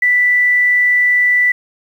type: tone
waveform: sine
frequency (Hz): 1975.5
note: B6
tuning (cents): 0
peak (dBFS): -9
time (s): 0.02-1.52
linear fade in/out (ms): 5
effects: 7-bit